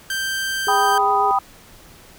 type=tone; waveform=sawtooth; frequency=1568 Hz; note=G6; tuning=in tune; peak=-18 dBFS; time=0.1-0.98 s; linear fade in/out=2 ms
type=tone with vibrato; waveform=sine; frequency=409.8 Hz; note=G#4; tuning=23 cents flat; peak=-24 dBFS; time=0.67-1.31 s; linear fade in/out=0 ms; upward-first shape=triangle; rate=7.4 Hz; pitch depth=23 cents each way
type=chord; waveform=sine; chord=G augmented; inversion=none; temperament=equal; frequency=784 / 987.8 / 1244.5 Hz; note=G5 / B5 / D#6; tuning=0 / 0 / 0 cents; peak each=-18 / -20 / -20 dBFS; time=0.68-1.39 s; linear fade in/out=5 ms
effects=pink hiss -46 dBFS RMS until 2.18 s